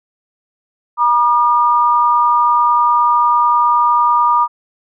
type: tone pair together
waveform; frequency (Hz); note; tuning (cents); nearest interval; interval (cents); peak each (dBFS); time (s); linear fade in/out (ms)
sine; 959 / 1208.3; A#5 / D6; +49 / +49; major third; 400; -12; 0.97-4.48; 50
effects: none